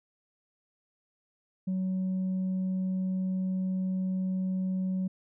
sine tone, 187 Hz, F#3, 19 cents sharp, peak -25 dBFS, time 1.67-5.08 s, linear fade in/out 10 ms, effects tanh soft clip ceiling -26 dBFS

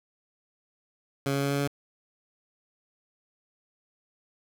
15% pulse tone with pitch steps, 138.59 / 139.39 / 140.2 / 141.01 / 141.83 Hz, C#3 / C#3 / C#3 / C#3 / C#3, 0 / +10 / +20 / +30 / +40 cents, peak -19 dBFS, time 1.26-1.675 s, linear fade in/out 2 ms, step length 83 ms, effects none

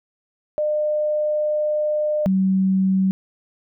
sine tone pair in turn, 604 / 190.25 Hz, D5 / F#3, +48 / +48 cents, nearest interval octave + minor sixth, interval 2000 cents, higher first, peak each -18 / -15 dBFS, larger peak second, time 0.58-2.26 / 2.26-3.11 s, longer first, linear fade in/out 0 ms, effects none

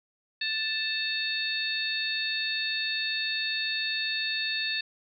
harmonic tone with a mistuned harmonic, 880 Hz, A5, in tune, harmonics 2 / 3 / 4 / 5, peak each -33 / -33 / -33 / -33 dBFS, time 0.41-4.81 s, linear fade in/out 5 ms, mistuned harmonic 4, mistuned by +71 cents, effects none

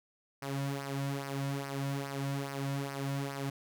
sawtooth tone with flanger, 138.59 Hz, C#3, in tune, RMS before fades -36 dBFS, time 0.42-3.5 s, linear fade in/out 5 ms, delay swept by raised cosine 0.27 to 2.57 ms, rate 2.4 Hz, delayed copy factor -0.65, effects none

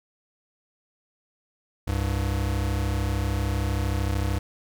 square tone pair together, 66.5 / 99.64 Hz, C2 / G2, +29 / +29 cents, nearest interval perfect fifth, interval 700 cents, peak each -27 / -27 dBFS, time 1.87-4.39 s, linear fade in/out 10 ms, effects none

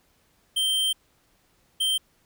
square tone pair in turn, 3136 / 3136 Hz, G7 / G7, 0 / 0 cents, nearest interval unison, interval 0 cents, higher neither, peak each -22 dBFS, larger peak neither, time 0.56-0.93 / 1.8-1.98 s, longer first, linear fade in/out 10 ms, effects pink hiss -65 dBFS RMS until 2.25 s

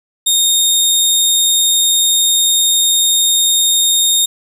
20% pulse tone, 3691 Hz, A#7, 18 cents flat, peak -4 dBFS, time 0.26-4.26 s, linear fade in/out 10 ms, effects 7-bit

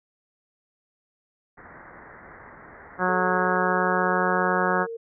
white low-pass noise, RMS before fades -46 dBFS, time 1.57-3.57 s, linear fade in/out 10 ms, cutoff 2000 Hz, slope 96 dB/octave
harmonic tone, 182.8 Hz, F#3, 21 cents flat, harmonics 1 / 2 / 3 / 4 / 5 / 6 / 7 / 8 / 9, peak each -29 / -29 / -29 / -29 / -29 / -29 / -29 / -29 / -29 dBFS, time 2.98-4.87 s, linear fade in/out 50 ms
sine tone with pitch glide, 434.2 to 459 Hz, A4 to A#4, -23 to -27 cents, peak -31 dBFS, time 3.08-4.97 s, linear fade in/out 10 ms, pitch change +96 cents, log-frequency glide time 3.73-4.59 s
effects none

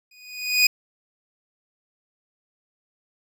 25% pulse tone with exponential growth, 2481 Hz, D#7, 6 cents flat, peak -8 dBFS, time 0.11-0.67 s, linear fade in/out 5 ms, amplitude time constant 120 ms, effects none

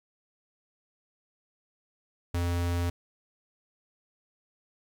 square tone, 86.8 Hz, F2, 10 cents flat, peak -27 dBFS, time 2.34-2.9 s, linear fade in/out 5 ms, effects 11-bit

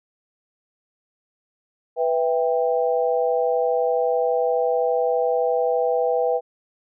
sine chord, E minor, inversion second, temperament just, 494.4 / 659.3 / 791.1 Hz, B4 / E5 / G5, +2 / 0 / +16 cents, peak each -20 / -24 / -25 dBFS, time 1.96-6.41 s, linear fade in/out 50 ms, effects none

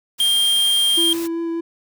white noise, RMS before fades -33 dBFS, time 0.18-1.28 s, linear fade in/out 20 ms
square tone, 3200 Hz, G7, 35 cents sharp, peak -15 dBFS, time 0.2-1.13 s, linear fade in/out 2 ms
triangle tone with vibrato, 333.7 Hz, E4, 21 cents sharp, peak -19 dBFS, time 0.97-1.61 s, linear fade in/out 10 ms, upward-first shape triangle, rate 5.1 Hz, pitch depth 12 cents each way
effects none

